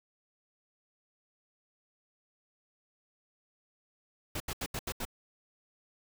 pink noise bursts, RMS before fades -36 dBFS, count 6, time 4.35-5.052 s, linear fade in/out 5 ms, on 52 ms, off 78 ms, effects none

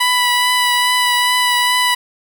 15% pulse tone with vibrato, 987.8 Hz, B5, in tune, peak -6 dBFS, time 0-1.95 s, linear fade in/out 10 ms, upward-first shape triangle, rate 2.4 Hz, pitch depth 17 cents each way, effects none

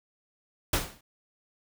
pink noise with exponential decay, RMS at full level -22 dBFS, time 0.73-1.01 s, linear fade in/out 5 ms, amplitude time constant 59 ms, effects none

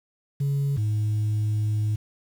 sine tone pair in turn, 140.1 / 106.51 Hz, C#3 / G#2, +19 / +44 cents, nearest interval perfect fourth, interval 475 cents, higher first, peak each -19 dBFS, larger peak neither, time 0.4-0.77 / 0.77-1.96 s, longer second, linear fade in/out 10 ms, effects tanh soft clip ceiling -20 dBFS + 8-bit

